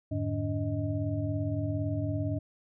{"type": "tone cluster", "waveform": "sine", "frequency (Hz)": [87, 104.6, 148.5, 288.1, 625], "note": ["F2", "G#2", "D3", "D4", "D#5"], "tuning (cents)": [-6, 13, 20, -33, 8], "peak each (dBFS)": [-38, -31, -38, -34, -38], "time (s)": [0.11, 2.39], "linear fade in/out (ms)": 10, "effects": []}